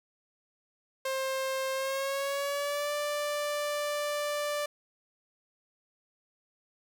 sawtooth tone with pitch glide, 530 to 588.1 Hz, C5 to D5, +22 to +2 cents, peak -26 dBFS, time 1.05-4.66 s, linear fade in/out 5 ms, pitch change +180 cents, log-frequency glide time 1.73-2.93 s, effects none

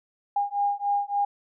sine beating tone pair, 809 / 812.5 Hz, G#5 / G#5, -46 / -38 cents, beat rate 3.5 Hz, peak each -26 dBFS, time 0.36-1.25 s, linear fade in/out 5 ms, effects none

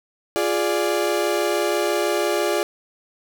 35% pulse chord, D diminished, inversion first, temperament equal, 349.2 / 415.3 / 587.3 Hz, F4 / Ab4 / D5, 0 / 0 / 0 cents, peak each -22 dBFS, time 0.36-2.63 s, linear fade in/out 0 ms, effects none

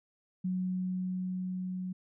sine tone with level ramp, 184.1 Hz, F#3, 8 cents flat, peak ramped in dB -29 to -34 dBFS, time 0.44-1.93 s, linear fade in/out 10 ms, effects none

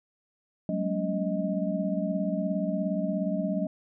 sine tone cluster, 185.6 / 202.6 / 225.1 / 282 / 625 Hz, F#3 / G#3 / A3 / C#4 / D#5, +6 / -43 / +40 / +30 / +8 cents, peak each -30 / -32 / -36 / -34 / -32 dBFS, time 0.69-3.67 s, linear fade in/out 2 ms, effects none

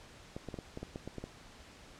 clicks, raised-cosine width 2 ms, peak -27 dBFS, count 10, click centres 0.365 / 0.487 / 0.542 / 0.588 / 0.774 / 0.83 / 0.959 / 1.076 / 1.183 / 1.24 s, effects pink hiss -55 dBFS RMS until 1.99 s + low-pass 7000 Hz 12 dB/octave

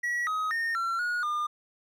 triangle tone with pitch steps, 1926 / 1263 / 1835 / 1358 / 1447 / 1207 Hz, B6 / D#6 / A#6 / F6 / F#6 / D6, -44 / +26 / -28 / -49 / -39 / +47 cents, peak -25 dBFS, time 0.03-1.47 s, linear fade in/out 10 ms, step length 240 ms, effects none

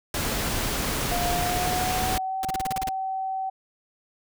pink noise, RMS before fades -27 dBFS, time 0.14-2.18 s, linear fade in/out 2 ms
sine tone with pitch glide, 705 to 764.4 Hz, F5 to G5, +16 to -44 cents, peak -26 dBFS, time 1.11-3.5 s, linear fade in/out 10 ms, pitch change +140 cents, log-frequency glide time 1.32-2.36 s
pink noise bursts, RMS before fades -31 dBFS, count 9, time 2.43-2.89 s, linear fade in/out 2 ms, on 20 ms, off 35 ms
effects none

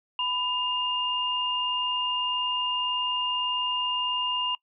sine tone pair together, 996.3 / 2818 Hz, B5 / F7, +15 / +15 cents, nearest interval octave + tritone, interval 1800 cents, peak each -30 / -26 dBFS, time 0.19-4.55 s, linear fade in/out 2 ms, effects noise-tail reverb RT60 0.1 s tail -24 dB re dry

